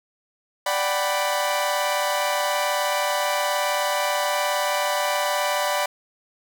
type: chord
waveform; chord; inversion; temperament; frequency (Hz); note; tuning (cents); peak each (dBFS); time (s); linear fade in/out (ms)
sawtooth; G major seventh; second; equal with one note detuned; 587.3 / 745.1 / 784 / 987.8; D5 / F#5 / G5 / B5; 0 / +12 / 0 / 0; -21 / -25 / -27 / -22; 0.66-5.86; 5
effects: none